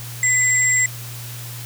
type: tone pair together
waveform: sine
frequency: 2006 / 7554 Hz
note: B6 / A#8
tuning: +26 / +22 cents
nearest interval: octave + major seventh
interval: 2296 cents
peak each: -17 dBFS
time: 0.23-0.86 s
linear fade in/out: 2 ms
effects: added 119 Hz sine -32 dBFS peak until 1.65 s + white hiss -36 dBFS RMS until 1.65 s